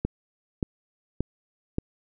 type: click train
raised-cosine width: 3 ms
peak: -12 dBFS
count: 4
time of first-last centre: 0.05-1.784 s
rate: 1.73 Hz
effects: none